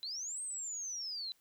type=linear two-way sweep; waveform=sine; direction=up then down; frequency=3951 to 8460 to 3951 Hz; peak=-38 dBFS; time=0.03-1.32 s; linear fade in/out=0 ms; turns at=0.42 s; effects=white hiss -71 dBFS RMS until 1.4 s